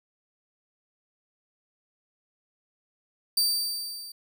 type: tone with level ramp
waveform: sawtooth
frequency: 4646 Hz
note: D8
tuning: 20 cents flat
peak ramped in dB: -17 to -37 dBFS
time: 3.37-4.12 s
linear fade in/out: 5 ms
effects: none